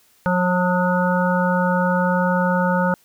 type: harmonic tone with a mistuned harmonic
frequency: 180.1 Hz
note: F#3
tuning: 46 cents flat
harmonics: 1 / 3 / 5 / 7 / 8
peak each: -19 / -22 / -23 / -27 / -25 dBFS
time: 0.26-2.94 s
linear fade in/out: 0 ms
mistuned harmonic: 8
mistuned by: +24 cents
effects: white hiss -57 dBFS RMS until 3.04 s